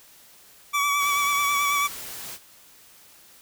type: tone with vibrato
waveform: 25% pulse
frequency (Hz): 1145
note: D6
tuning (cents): -44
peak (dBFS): -17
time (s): 0.73-1.88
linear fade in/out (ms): 20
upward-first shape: sine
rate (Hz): 9.2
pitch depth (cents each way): 27
type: noise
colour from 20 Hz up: white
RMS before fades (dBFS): -37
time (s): 0.98-2.39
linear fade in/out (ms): 50
effects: white hiss -52 dBFS RMS until 3.41 s